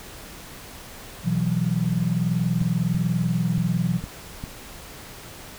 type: chord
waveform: sine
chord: B suspended fourth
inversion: none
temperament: equal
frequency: 123.47 / 164.81 / 185 Hz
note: B2 / E3 / F#3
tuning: 0 / 0 / 0 cents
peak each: -26 / -23 / -25 dBFS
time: 1.23-4.01 s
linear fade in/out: 50 ms
type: clicks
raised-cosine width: 5 ms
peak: -19 dBFS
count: 5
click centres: 2.616 / 2.947 / 3.58 / 4.04 / 4.439 s
effects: pink hiss -41 dBFS RMS until 5.58 s